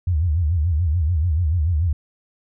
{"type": "tone with vibrato", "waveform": "sine", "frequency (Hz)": 81.8, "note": "E2", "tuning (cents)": -13, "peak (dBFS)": -16, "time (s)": [0.07, 1.93], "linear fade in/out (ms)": 5, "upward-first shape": "sine", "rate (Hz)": 6.9, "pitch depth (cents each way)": 190, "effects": []}